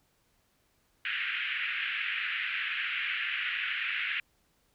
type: band-pass noise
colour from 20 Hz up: white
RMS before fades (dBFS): -33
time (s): 1.05-4.2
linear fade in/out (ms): 2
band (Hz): 1500 to 2900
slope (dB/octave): 48
effects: pink hiss -71 dBFS RMS until 4.74 s